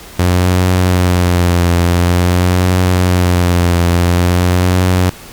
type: tone with vibrato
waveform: sawtooth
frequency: 89 Hz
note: F2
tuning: 33 cents sharp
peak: -5 dBFS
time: 0.19-5.1 s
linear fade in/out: 5 ms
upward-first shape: triangle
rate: 0.48 Hz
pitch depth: 54 cents each way
effects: pink hiss -34 dBFS RMS until 5.32 s + Opus 48 kbps